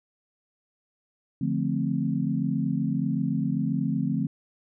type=chord; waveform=sine; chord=D minor seventh; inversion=none; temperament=equal; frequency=146.83 / 174.61 / 220 / 261.6 Hz; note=D3 / F3 / A3 / C4; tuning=0 / 0 / 0 / 0 cents; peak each=-29 dBFS; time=1.41-4.27 s; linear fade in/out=5 ms; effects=none